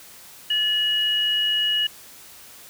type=tone pair together; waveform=sine; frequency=1731.9 / 2901 Hz; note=A6 / F#7; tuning=-28 / -35 cents; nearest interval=major sixth; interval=893 cents; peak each=-30 / -19 dBFS; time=0.5-1.87 s; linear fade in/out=5 ms; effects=white hiss -45 dBFS RMS until 2.69 s